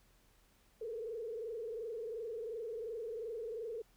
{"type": "tone with frequency modulation", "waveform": "sine", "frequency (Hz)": 453.8, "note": "A#4", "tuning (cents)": -47, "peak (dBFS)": -39, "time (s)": [0.81, 3.82], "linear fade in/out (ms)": 5, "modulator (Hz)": 22.8, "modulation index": 1.3, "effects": ["added 41 Hz sine -70 dBFS peak until 3.96 s", "pink hiss -70 dBFS RMS until 3.96 s"]}